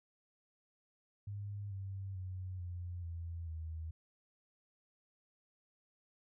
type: tone with pitch steps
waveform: sine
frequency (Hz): 101.6 / 96.96 / 92.52 / 88.29 / 84.26 / 80.41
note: G#2 / G2 / F#2 / F2 / E2 / E2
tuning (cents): -38 / -18 / 0 / +19 / +38 / -42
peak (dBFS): -40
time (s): 1.27-3.91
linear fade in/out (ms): 5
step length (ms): 440
effects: none